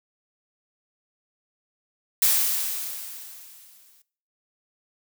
blue noise with exponential decay, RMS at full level -18 dBFS, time 2.22-4.02 s, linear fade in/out 2 ms, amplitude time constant 390 ms, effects noise-tail reverb RT60 0.5 s tail -20 dB re dry

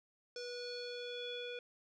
square tone with low-pass filter sweep, 487 Hz, B4, 24 cents flat, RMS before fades -44 dBFS, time 0.36-1.59 s, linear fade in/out 2 ms, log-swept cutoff 5200 to 3000 Hz, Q 6.9, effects none

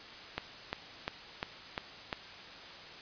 click train, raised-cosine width 0.3 ms, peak -17 dBFS, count 6, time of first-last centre 0.38-2.128 s, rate 2.86 Hz, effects white hiss -48 dBFS RMS until 3.01 s + resampled to 11025 Hz

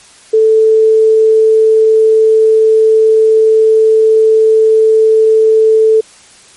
sine tone, 440 Hz, A4, in tune, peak -4 dBFS, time 0.33-6.01 s, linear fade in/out 10 ms, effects white hiss -40 dBFS RMS until 6.56 s + MP3 48 kbps

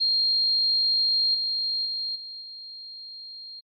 sine tone with level steps, 4218 Hz, C8, 13 cents sharp, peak -19 / -24 / -27 / -36 / -38 dBFS, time 0-3.61 s, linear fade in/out 20 ms, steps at 1.34 / 1.85 / 2.15 / 2.41 s, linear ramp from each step 10 ms, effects tanh soft clip ceiling -15 dBFS + AAC 32 kbps

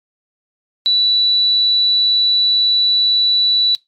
sine tone, 3951 Hz, B7, in tune, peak -10 dBFS, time 0.86-3.75 s, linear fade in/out 0 ms, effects noise-tail reverb RT60 0.2 s tail -22 dB re dry + MP3 64 kbps

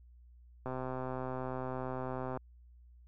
click train, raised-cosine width 1 ms, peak -25 dBFS, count 222, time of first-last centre 0.66-2.373 s, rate 129 Hz, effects added 60 Hz sine -55 dBFS peak until 3.07 s

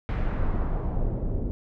brown noise with low-pass filter sweep, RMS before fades -26 dBFS, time 0.09-1.51 s, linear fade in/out 0 ms, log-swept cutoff 2400 to 380 Hz, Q 1.2, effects none

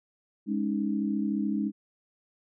sine chord, Ab suspended fourth, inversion none, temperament equal, 207.7 / 277.2 / 311.1 Hz, Ab3 / Db4 / Eb4, 0 / 0 / 0 cents, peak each -28 / -32 / -32 dBFS, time 0.46-1.72 s, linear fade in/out 50 ms, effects none

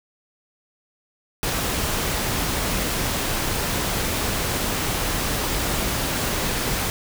pink noise, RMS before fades -24 dBFS, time 1.43-6.9 s, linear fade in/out 0 ms, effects none

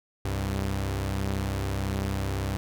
sawtooth tone pair together, 65.81 / 98 Hz, C2 / G2, +11 / 0 cents, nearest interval perfect fifth, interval 689 cents, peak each -27 / -25 dBFS, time 0.25-2.57 s, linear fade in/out 0 ms, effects none

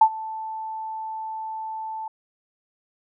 sine tone with ADSR envelope, 880 Hz, A5, in tune, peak -8 dBFS, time 0.01-2.08 s, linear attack 6 ms, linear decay 68 ms, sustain -21 dB, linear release 4 ms, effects none

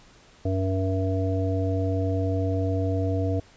harmonic tone, 94.8 Hz, F#2, 43 cents sharp, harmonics 1 / 3 / 5 / 7, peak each -24 / -29 / -31 / -32 dBFS, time 0.45-3.4 s, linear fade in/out 5 ms, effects pink hiss -54 dBFS RMS until 3.56 s + resampled to 16000 Hz

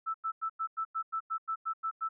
sine tone bursts, 1318.5 Hz, E6, in tune, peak -30 dBFS, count 12, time 0.06-2.09 s, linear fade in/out 20 ms, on 83 ms, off 94 ms, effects none

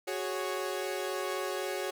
sawtooth chord, F# suspended second, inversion none, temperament equal with one note detuned, 370 / 413.9 / 554.4 Hz, F#4 / G#4 / C#5, 0 / -6 / 0 cents, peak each -32 / -34 / -33 dBFS, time 0.07-1.91 s, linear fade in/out 10 ms, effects none

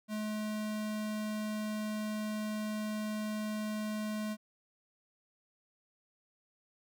square tone, 213.6 Hz, G#3, 49 cents sharp, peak -35 dBFS, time 0.08-4.37 s, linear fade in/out 50 ms, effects none

